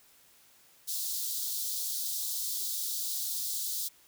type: high-pass noise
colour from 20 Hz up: white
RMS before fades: -34 dBFS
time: 0.87-3.89 s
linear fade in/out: 20 ms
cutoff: 3600 Hz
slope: 48 dB/octave
effects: white hiss -61 dBFS RMS until 4.07 s